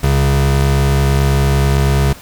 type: tone pair together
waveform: square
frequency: 68.17 / 137.2 Hz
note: C#2 / C#3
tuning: -28 / -17 cents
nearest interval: octave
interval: 1211 cents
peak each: -14 dBFS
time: 0.03-2.13 s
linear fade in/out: 5 ms
effects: pink hiss -37 dBFS RMS until 2.21 s